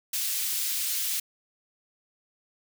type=high-pass noise; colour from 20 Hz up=white; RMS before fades=-29 dBFS; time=0.13-1.2 s; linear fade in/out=5 ms; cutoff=2800 Hz; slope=12 dB/octave; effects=none